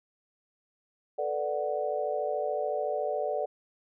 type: chord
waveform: sine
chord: B minor seventh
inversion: third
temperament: equal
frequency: 440 / 493.9 / 587.3 / 740 Hz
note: A4 / B4 / D5 / F#5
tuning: 0 / 0 / 0 / 0 cents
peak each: -34 / -36 / -31 / -34 dBFS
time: 1.18-3.46 s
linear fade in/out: 10 ms
effects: none